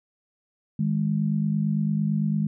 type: tone pair together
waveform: sine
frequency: 157.39 / 206.3 Hz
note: D#3 / G#3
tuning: +20 / -11 cents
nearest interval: perfect fourth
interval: 469 cents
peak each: -24 dBFS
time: 0.79-2.47 s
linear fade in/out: 5 ms
effects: none